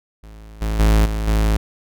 45% pulse tone with level steps, 53.6 Hz, A1, 45 cents flat, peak -37 / -19 / -11 / -20 / -14 dBFS, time 0.23-1.57 s, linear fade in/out 5 ms, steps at 0.61 / 0.79 / 1.05 / 1.27 s, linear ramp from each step 10 ms, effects none

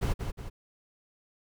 brown noise with echo, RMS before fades -27 dBFS, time 0.01-0.14 s, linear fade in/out 20 ms, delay 180 ms, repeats 2, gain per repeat -6 dB, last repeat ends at 0.5 s, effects none

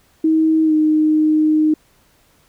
sine tone with pitch glide, 317.6 to 308.9 Hz, D#4 to D#4, +36 to -12 cents, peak -11 dBFS, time 0.24-1.74 s, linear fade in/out 5 ms, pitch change -48 cents, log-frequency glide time 0.64-0.73 s, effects pink hiss -56 dBFS RMS until 2.48 s

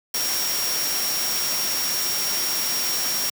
sine tone in noise, 5588 Hz, F8, in tune, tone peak -25 dBFS, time 0.14-3.3 s, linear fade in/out 5 ms, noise white, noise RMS -26 dBFS, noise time 0.14-3.3 s, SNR -2 dB, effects high-pass 150 Hz 12 dB/octave

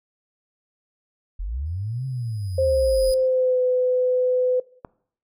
sine linear two-way sweep, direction up then down, 38.93 to 134.4 to 38.93 Hz, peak -25 dBFS, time 1.39-3.12 s, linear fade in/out 10 ms, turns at 2.06 s
25% pulse tone with exponential growth, 4978 Hz, D#8, in tune, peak -25 dBFS, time 1.66-3.14 s, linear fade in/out 0 ms, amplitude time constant 320 ms
sine tone with pitch glide, 529 to 504.2 Hz, C5 to B4, +19 to +36 cents, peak -17 dBFS, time 2.58-4.6 s, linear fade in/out 5 ms, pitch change -83 cents, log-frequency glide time 2.94-3.61 s
click, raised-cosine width 1 ms, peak -20 dBFS, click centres 4.848 s
effects noise-tail reverb RT60 0.6 s tail -21 dB re dry

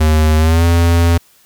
square tone with pitch glide, 77.78 to 84.82 Hz, D#2 to E2, 0 to +50 cents, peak -9 dBFS, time 0-1.18 s, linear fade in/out 10 ms, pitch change +150 cents, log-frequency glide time 0.37-0.65 s, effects white hiss -50 dBFS RMS until 1.45 s

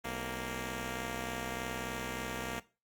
5% pulse tone pair together, 63.38 / 232.6 Hz, B1 / A#3, +46 / -4 cents, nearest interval octave + major seventh, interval 2250 cents, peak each -29 / -27 dBFS, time 0.04-2.6 s, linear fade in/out 10 ms, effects noise-tail reverb RT60 0.3 s tail -18 dB re dry + Opus 32 kbps

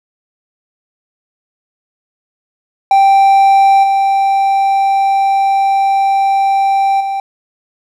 triangle tone with level steps, 784 Hz, G5, in tune, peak -3 / -7 / -13 dBFS, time 2.91-7.2 s, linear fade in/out 2 ms, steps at 3.83 / 7 s, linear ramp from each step 10 ms, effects none

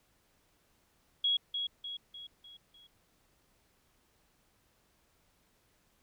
sine tone with echo, 3322 Hz, G#7, in tune, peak -26 dBFS, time 1.24-1.37 s, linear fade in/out 5 ms, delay 300 ms, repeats 5, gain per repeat -6 dB, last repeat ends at 2.87 s, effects pink hiss -71 dBFS RMS until 6.02 s

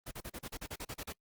pink noise bursts, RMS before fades -42 dBFS, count 12, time 0.06-1.127 s, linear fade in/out 10 ms, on 55 ms, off 37 ms, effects noise-tail reverb RT60 0.1 s tail -25 dB re dry + Opus 24 kbps

